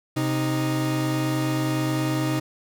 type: tone pair together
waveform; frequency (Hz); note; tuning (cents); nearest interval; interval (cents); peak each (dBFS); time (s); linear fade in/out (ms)
40% pulse; 130.8 / 311.1; C3 / D#4; 0 / 0; octave + minor third; 1500; -24; 0.16-2.4; 10
effects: none